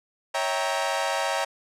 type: chord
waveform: sawtooth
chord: C# diminished seventh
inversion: none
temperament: equal with one note detuned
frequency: 554.4 / 649.4 / 784 / 932.3 Hz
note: C#5 / E5 / G5 / Bb5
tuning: 0 / -26 / 0 / 0 cents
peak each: -26 dBFS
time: 0.34-1.45 s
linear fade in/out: 10 ms
effects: low-pass 9000 Hz 12 dB/octave